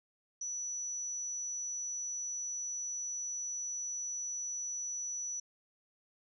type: tone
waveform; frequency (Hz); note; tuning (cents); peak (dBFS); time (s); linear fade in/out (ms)
sine; 5920; F#8; 0; -36; 0.41-5.4; 5
effects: none